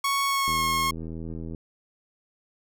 sawtooth tone with pitch glide, 1108.7 to 1082.1 Hz, C#6 to C#6, 0 to -42 cents, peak -19 dBFS, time 0.04-0.91 s, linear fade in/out 5 ms, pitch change -42 cents, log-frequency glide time 0.26-0.62 s
click train, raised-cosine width 3 ms, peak -24 dBFS, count 88, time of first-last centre 0.48-1.547 s, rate 81.5 Hz
effects none

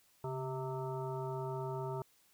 harmonic tone with a mistuned harmonic, 130.5 Hz, C3, 4 cents flat, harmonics 1 / 3 / 5 / 7 / 9 / 10, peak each -40 / -41 / -46 / -44 / -54 / -52 dBFS, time 0.24-2.02 s, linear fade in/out 2 ms, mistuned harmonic 1, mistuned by +67 cents, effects white hiss -69 dBFS RMS until 2.33 s

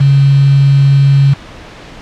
sine tone with quantisation, 138.59 Hz, C#3, in tune, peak -4 dBFS, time 0-1.34 s, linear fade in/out 10 ms, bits 4, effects pink hiss -32 dBFS RMS until 2.01 s + low-pass 4000 Hz 12 dB/octave

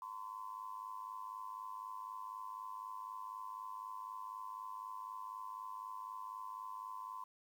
sine tone with amplitude modulation, 1023 Hz, C6, 39 cents flat, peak -40 dBFS, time 0.02-7.24 s, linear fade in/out 2 ms, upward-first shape sine, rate 104 Hz, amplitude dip 85%, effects 11-bit

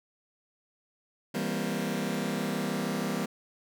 sawtooth chord, C dominant seventh, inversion first, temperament just, 163.52 / 196.22 / 235.5 / 261.6 Hz, E3 / G3 / Bb3 / C4, -14 / +2 / +18 / 0 cents, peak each -32 / -29 / -30 / -33 dBFS, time 1.34-3.26 s, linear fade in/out 10 ms, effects none

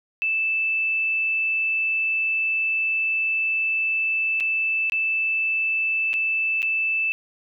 sine tone with dropouts, 2637 Hz, E7, in tune, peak -20 dBFS, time 0.22-7.12 s, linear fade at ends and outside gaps 0 ms, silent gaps 4.401-4.406 / 4.898-4.921 / 6.132-6.139 / 6.62-6.628 s, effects none

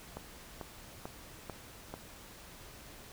click train, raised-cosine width 1 ms, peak -26 dBFS, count 5, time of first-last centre 0.17-1.94 s, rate 2.26 Hz, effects pink hiss -52 dBFS RMS until 3.12 s

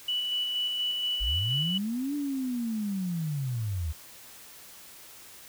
sine tone with tremolo, 2960 Hz, F#7, in tune, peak -26 dBFS, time 0.08-1.78 s, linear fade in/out 5 ms, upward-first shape square, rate 4.2 Hz, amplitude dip 25%
sine linear two-way sweep, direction up then down, 42.96 to 293.7 to 73.1 Hz, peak -28 dBFS, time 1.2-3.93 s, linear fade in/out 20 ms, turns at 2.15 s
effects white hiss -49 dBFS RMS until 5.48 s

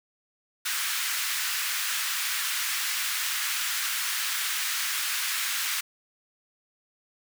pink high-pass noise, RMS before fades -29 dBFS, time 0.65-5.81 s, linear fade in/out 10 ms, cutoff 1400 Hz, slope 24 dB/octave, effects none

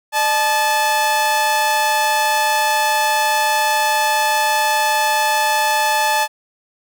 sawtooth tone pair together, 606.3 / 867 Hz, D#5 / A5, -45 / -26 cents, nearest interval tritone, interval 619 cents, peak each -20 / -11 dBFS, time 0.12-6.28 s, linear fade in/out 50 ms, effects none

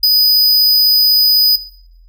square tone, 4978 Hz, D#8, in tune, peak -8 dBFS, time 0.03-1.56 s, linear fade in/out 5 ms, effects noise-tail reverb RT60 0.7 s tail -17 dB re dry + added 42 Hz sine -40 dBFS peak until 2.08 s

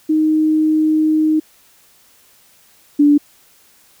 sine tone pair in turn, 311.1 / 291.3 Hz, D#4 / D4, 0 / -14 cents, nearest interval minor second, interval 114 cents, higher first, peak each -11 / -7 dBFS, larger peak second, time 0.09-1.4 / 2.99-3.18 s, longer first, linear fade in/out 10 ms, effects white hiss -51 dBFS RMS until 4 s

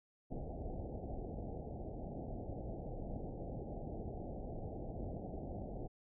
pink low-pass noise, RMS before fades -44 dBFS, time 0.3-5.88 s, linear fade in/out 20 ms, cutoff 790 Hz, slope 96 dB/octave, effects none

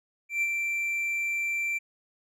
triangle tone with ADSR envelope, 2349 Hz, D7, in tune, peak -21 dBFS, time 0.29-1.79 s, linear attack 130 ms, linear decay 45 ms, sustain -4 dB, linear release 18 ms, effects none

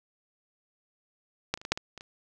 clicks, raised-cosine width 0.2 ms, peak -10 / -28 / -29 / -18 / -6 / -18 / -25 / -27 dBFS, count 8, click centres 1.54 / 1.575 / 1.615 / 1.651 / 1.72 / 1.775 / 1.977 / 2.009 s, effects none

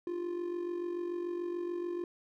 triangle tone with amplitude modulation, 349.2 Hz, F4, in tune, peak -29 dBFS, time 0.07-2.04 s, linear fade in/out 2 ms, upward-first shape sine, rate 46.9 Hz, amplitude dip 60%, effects none

